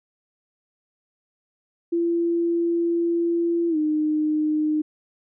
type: tone with pitch glide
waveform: sine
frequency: 339.6 to 306.1 Hz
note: F4 to D#4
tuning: -48 to -28 cents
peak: -19 dBFS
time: 1.92-4.82 s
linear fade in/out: 10 ms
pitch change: -180 cents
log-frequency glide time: 3.69-3.77 s
effects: none